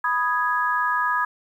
sine chord, G# minor, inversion first, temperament equal, 987.8 / 1244.5 / 1661.2 Hz, B5 / D#6 / G#6, 0 / 0 / 0 cents, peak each -24 dBFS, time 0.04-1.25 s, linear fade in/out 5 ms, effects 9-bit

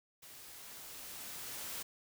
white noise with level ramp, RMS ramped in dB -54 to -42 dBFS, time 0.22-1.83 s, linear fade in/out 10 ms, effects none

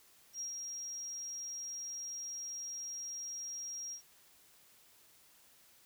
sine tone with ADSR envelope, 5630 Hz, F8, 13 cents sharp, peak -37 dBFS, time 0.33-4.02 s, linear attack 75 ms, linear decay 110 ms, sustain -3 dB, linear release 96 ms, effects white hiss -64 dBFS RMS until 5.85 s

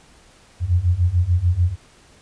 sine beating tone pair, 84.6 / 91.4 Hz, E2 / F#2, +45 / -21 cents, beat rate 6.8 Hz, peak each -19 / -17 dBFS, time 0.6-1.76 s, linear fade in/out 50 ms, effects pink hiss -51 dBFS RMS until 2.21 s + resampled to 22050 Hz

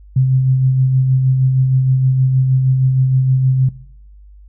sine tone with tremolo, 130.81 Hz, C3, in tune, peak -8 dBFS, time 0.16-3.69 s, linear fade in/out 5 ms, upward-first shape sine, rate 6.4 Hz, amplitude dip 35%, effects noise-tail reverb RT60 0.7 s tail -20 dB re dry + added 50 Hz sine -38 dBFS peak until 4.48 s

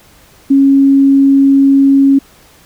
sine tone, 274.6 Hz, C#4, 16 cents flat, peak -4 dBFS, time 0.5-2.19 s, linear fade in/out 10 ms, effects pink hiss -44 dBFS RMS until 2.65 s

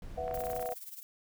brown noise, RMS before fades -45 dBFS, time 0.02-0.65 s, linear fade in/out 2 ms
sine chord, B suspended fourth, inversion none, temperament equal, 493.9 / 659.3 / 740 Hz, B4 / E5 / F#5, 0 / 0 / 0 cents, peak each -38 dBFS, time 0.17-0.74 s, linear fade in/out 10 ms
click train, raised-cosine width 0.5 ms, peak -30 dBFS, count 15, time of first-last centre 0.28-0.722 s, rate 31.7 Hz
violet noise with tremolo, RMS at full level -43 dBFS, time 0.34-1.03 s, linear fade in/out 0 ms, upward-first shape sine, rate 19 Hz, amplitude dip 75%
effects none

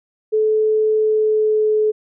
sine tone with pitch glide, 432.9 to 428.9 Hz, A4 to A4, -28 to -44 cents, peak -13 dBFS, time 0.32-1.92 s, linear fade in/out 20 ms, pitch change -16 cents, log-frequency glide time 0.97-1.77 s, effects none

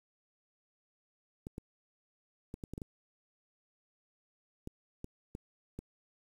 clicks, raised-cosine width 3 ms, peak -28 dBFS, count 11, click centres 1.469 / 1.581 / 2.541 / 2.638 / 2.736 / 2.779 / 2.818 / 4.674 / 5.044 / 5.351 / 5.79 s, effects 9-bit

